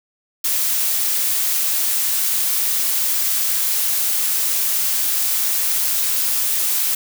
blue noise, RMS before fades -19 dBFS, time 0.44-6.95 s, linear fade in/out 5 ms, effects none

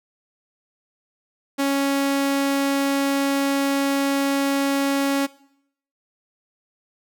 sawtooth tone, 277.2 Hz, C#4, in tune, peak -15 dBFS, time 1.58-5.27 s, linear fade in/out 20 ms, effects noise-tail reverb RT60 0.7 s tail -20 dB re dry

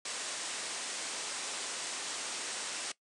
white low-pass noise, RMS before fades -39 dBFS, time 0.05-2.92 s, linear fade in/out 5 ms, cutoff 9300 Hz, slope 96 dB/octave, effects noise-tail reverb RT60 0.1 s tail -19 dB re dry + high-pass 300 Hz 12 dB/octave

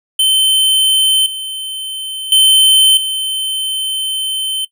square tone with level steps, 3081 Hz, G7, 31 cents flat, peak -9 / -21 / -6 / -16 dBFS, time 0.19-4.65 s, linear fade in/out 5 ms, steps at 1.26 / 2.32 / 2.97 s, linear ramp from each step 2 ms, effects noise-tail reverb RT60 0.1 s tail -18 dB re dry

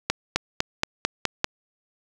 accelerating click train, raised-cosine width 0.2 ms, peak -3 dBFS, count 7, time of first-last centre 0.1-1.444 s, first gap 260 ms, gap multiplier 0.94, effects 7-bit

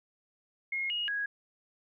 sine tone with pitch steps, 2151 / 2877 / 1655 Hz, C7 / F#7 / G#6, +47 / -49 / -6 cents, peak -30 dBFS, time 0.72-1.26 s, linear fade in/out 5 ms, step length 180 ms, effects none

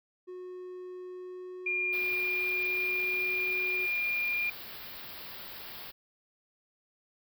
triangle tone with pitch glide, 364.8 to 371 Hz, F#4 to F#4, -24 to +5 cents, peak -38 dBFS, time 0.27-3.87 s, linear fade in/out 20 ms, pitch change +29 cents, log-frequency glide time 1.1-3.36 s
sine tone, 2407 Hz, D7, 42 cents sharp, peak -28 dBFS, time 1.66-4.5 s, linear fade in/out 5 ms
white band-stop noise, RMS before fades -44 dBFS, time 1.92-5.92 s, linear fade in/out 20 ms, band 5100 to 13000 Hz, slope 96 dB/octave
effects none

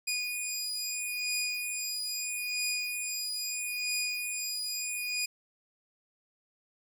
15% pulse beating tone pair, 2461 / 2461.77 Hz, D#7 / D#7, -20 / -19 cents, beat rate 0.77 Hz, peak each -28 dBFS, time 0.07-5.26 s, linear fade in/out 10 ms, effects none

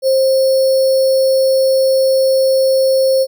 sine tone with sample-and-hold, 530 Hz, C5, 22 cents sharp, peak -9 dBFS, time 0.02-3.27 s, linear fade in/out 50 ms, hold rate 4900 Hz, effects none

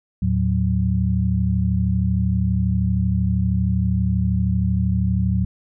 sine tone cluster, 79.2 / 111.9 / 185.3 Hz, D#2 / A2 / F#3, +31 / +30 / +3 cents, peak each -21 dBFS, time 0.22-5.45 s, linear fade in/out 5 ms, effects none

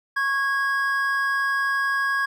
triangle tone pair together, 1100 / 1648.1 Hz, C#6 / G#6, -14 / -14 cents, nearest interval perfect fifth, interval 700 cents, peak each -24 / -20 dBFS, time 0.16-2.26 s, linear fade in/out 10 ms, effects none

